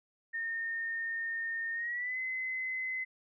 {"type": "tone with pitch glide", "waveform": "sine", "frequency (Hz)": [1829, 2041], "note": ["A#6", "C7"], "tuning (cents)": [-33, -44], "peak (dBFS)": -33, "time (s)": [0.33, 3.05], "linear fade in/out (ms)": 20, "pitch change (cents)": 189, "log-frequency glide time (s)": [1.73, 2.18], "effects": []}